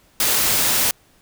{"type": "noise", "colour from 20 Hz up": "white", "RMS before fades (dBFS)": -18, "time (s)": [0.2, 0.91], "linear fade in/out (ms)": 2, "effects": ["pink hiss -56 dBFS RMS until 1.21 s"]}